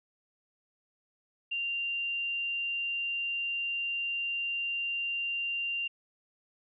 sine tone, 2780 Hz, F7, 9 cents flat, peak -30 dBFS, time 1.51-5.88 s, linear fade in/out 10 ms, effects none

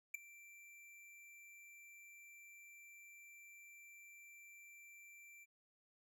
square tone with ADSR envelope, 2349 Hz, D7, in tune, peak -37 dBFS, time 0.14-5.46 s, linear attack 7 ms, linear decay 8 ms, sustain -21 dB, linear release 32 ms, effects none

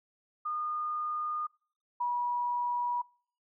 sine tone pair in turn, 1221 / 969.1 Hz, D#6 / B5, -33 / -33 cents, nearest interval major third, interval 400 cents, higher first, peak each -31 / -28 dBFS, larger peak second, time 0.45-1.47 / 2-3.02 s, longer neither, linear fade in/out 10 ms, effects noise-tail reverb RT60 0.5 s tail -26 dB re dry

